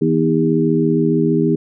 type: harmonic tone with a mistuned harmonic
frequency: 80.7 Hz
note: E2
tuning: 36 cents flat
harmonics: 2 / 3 / 4 / 5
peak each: -18 / -18 / -18 / -18 dBFS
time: 0.01-1.56 s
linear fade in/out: 10 ms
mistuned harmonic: 4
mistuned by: -31 cents
effects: none